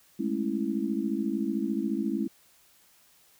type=chord; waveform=sine; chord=A major seventh; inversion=third; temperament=just; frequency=206.2 / 220 / 275 / 330 Hz; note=G#3 / A3 / C#4 / E4; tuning=-12 / 0 / -14 / +2 cents; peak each=-32 dBFS; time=0.19-2.28 s; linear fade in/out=10 ms; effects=white hiss -61 dBFS RMS until 3.39 s